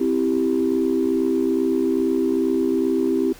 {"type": "chord", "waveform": "sine", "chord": "C major", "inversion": "none", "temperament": "equal", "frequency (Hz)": [261.6, 329.6, 392], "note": ["C4", "E4", "G4"], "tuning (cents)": [0, 0, 0], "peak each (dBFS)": -21, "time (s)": [0, 3.33], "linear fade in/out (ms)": 10, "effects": ["tanh soft clip ceiling -10 dBFS", "pink hiss -45 dBFS RMS until 3.39 s"]}